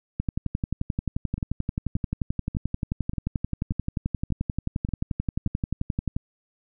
two click trains, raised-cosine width 5 ms, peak -13 / -20 dBFS, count 69 / 8, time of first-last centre 0.2-6.165 / 1.38-5.474 s, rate 11.4 / 1.71 Hz, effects none

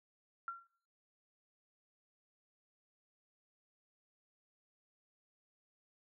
sine tone with exponential decay, 1370 Hz, F6, 34 cents flat, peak -35 dBFS, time 0.48-0.67 s, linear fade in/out 1 ms, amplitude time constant 40 ms, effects noise-tail reverb RT60 0.5 s tail -18 dB re dry

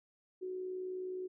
sine tone with amplitude modulation, 370 Hz, F#4, in tune, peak -36 dBFS, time 0.41-1.28 s, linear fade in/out 20 ms, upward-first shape sine, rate 59.4 Hz, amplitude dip 35%, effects none

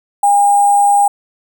sine tone with sample-and-hold, 810 Hz, G#5, 43 cents flat, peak -7 dBFS, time 0.23-1.08 s, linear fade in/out 5 ms, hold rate 8820 Hz, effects none

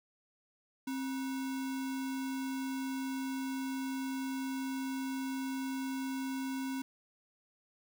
sine tone with sample-and-hold, 265.3 Hz, C4, 24 cents sharp, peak -34 dBFS, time 0.87-6.82 s, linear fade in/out 5 ms, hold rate 1225 Hz, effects none

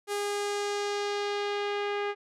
sawtooth tone with low-pass filter sweep, 408.5 Hz, G#4, 29 cents flat, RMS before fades -31 dBFS, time 0.07-2.15 s, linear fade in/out 50 ms, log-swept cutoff 11000 to 2300 Hz, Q 1.3, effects none

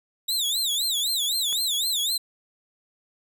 sawtooth tone with vibrato, 3729 Hz, A#7, in tune, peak -20 dBFS, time 0.28-2.18 s, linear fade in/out 10 ms, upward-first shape sine, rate 3.9 Hz, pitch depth 200 cents each way
click, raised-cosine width 0.3 ms, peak -24 dBFS, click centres 1.527 s
effects none

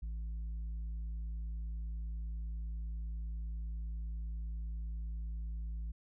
sine tone with tanh clipping, 55 Hz, A1, in tune, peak -38 dBFS, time 0.02-5.92 s, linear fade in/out 10 ms, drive 4 dB, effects none

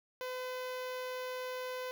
sawtooth tone with notch filter, 507 Hz, B4, 45 cents sharp, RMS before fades -40 dBFS, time 0.21-1.91 s, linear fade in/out 0 ms, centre 8300 Hz, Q 1.2, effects none

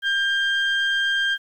sine tone pair together, 1595 / 3186 Hz, G6 / G7, +30 / +27 cents, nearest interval octave, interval 1197 cents, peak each -19 / -23 dBFS, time 0.02-1.38 s, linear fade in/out 50 ms, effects tanh soft clip ceiling -14 dBFS + 9-bit

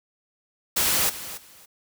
white noise with echo, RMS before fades -22 dBFS, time 0.76-1.1 s, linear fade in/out 10 ms, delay 280 ms, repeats 2, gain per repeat -14 dB, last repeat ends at 1.66 s, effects none

